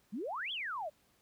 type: exponential two-way sweep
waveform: sine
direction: up then down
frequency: 184.2 to 3500 to 562 Hz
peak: -36 dBFS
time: 0.12-0.9 s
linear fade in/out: 20 ms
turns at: 0.52 s
effects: pink hiss -70 dBFS RMS until 1.21 s + high-pass 60 Hz 12 dB/octave